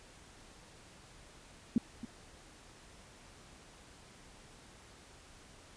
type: tone with echo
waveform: sine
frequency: 233.1 Hz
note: A#3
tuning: in tune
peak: -23 dBFS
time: 1.76-1.78 s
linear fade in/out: 2 ms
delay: 270 ms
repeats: 1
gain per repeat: -15 dB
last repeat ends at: 2.05 s
effects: pink hiss -57 dBFS RMS until 5.76 s + resampled to 22050 Hz